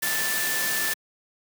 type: tone in noise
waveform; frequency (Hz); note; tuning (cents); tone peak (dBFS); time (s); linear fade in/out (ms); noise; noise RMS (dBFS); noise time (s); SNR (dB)
sine; 1760; A6; 0; -28; 0.02-0.94; 10; white; -27; 0.02-0.94; -4
effects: high-pass 150 Hz 12 dB/octave